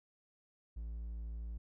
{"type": "tone", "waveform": "triangle", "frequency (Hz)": 56.4, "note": "A1", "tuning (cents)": 44, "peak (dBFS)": -38, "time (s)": [0.76, 1.58], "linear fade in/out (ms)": 10, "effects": []}